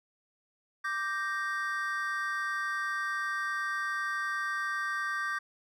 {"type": "chord", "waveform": "triangle", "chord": "G minor", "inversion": "second", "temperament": "equal", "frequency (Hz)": [1174.7, 1568, 1864.7], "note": ["D6", "G6", "Bb6"], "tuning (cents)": [0, 0, 0], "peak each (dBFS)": [-33, -32, -35], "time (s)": [0.84, 5.39], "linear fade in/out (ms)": 10, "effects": []}